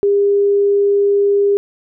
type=tone; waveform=sine; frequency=403.1 Hz; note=G4; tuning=48 cents sharp; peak=-10 dBFS; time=0.03-1.57 s; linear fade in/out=0 ms; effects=none